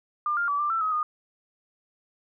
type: tone with pitch steps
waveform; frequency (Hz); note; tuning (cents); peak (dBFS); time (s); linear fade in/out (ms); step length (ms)
sine; 1199 / 1401 / 1150 / 1185 / 1335 / 1269 / 1226; D6 / F6 / D6 / D6 / E6 / D#6 / D#6; +36 / +5 / -37 / +15 / +22 / +34 / -26; -23; 0.26-1.03; 2; 110
effects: none